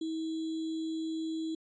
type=tone with sample-and-hold; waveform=sine; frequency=321 Hz; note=E4; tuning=46 cents flat; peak=-32 dBFS; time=0.01-1.55 s; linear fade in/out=5 ms; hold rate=3675 Hz; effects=resampled to 16000 Hz